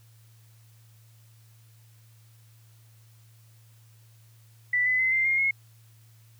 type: tone with pitch steps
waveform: sine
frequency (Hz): 1975.5 / 2012 / 2050 / 2088 / 2127 / 2167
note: B6 / B6 / C7 / C7 / C7 / C#7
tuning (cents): 0 / +32 / -36 / -4 / +28 / -40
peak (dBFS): -21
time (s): 4.73-5.51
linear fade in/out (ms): 5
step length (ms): 130
effects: added 112 Hz sine -53 dBFS peak until 6.39 s + white hiss -63 dBFS RMS until 6.39 s